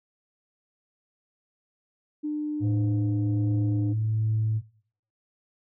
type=tone; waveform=sine; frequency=300 Hz; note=D4; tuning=37 cents sharp; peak=-26 dBFS; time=2.23-3.94 s; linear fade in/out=20 ms
type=tone with tremolo; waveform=sine; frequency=109.5 Hz; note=A2; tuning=8 cents flat; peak=-20 dBFS; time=2.6-4.62 s; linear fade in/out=50 ms; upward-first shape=triangle; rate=1.3 Hz; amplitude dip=25%
effects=noise-tail reverb RT60 0.6 s tail -23 dB re dry + tanh soft clip ceiling -18 dBFS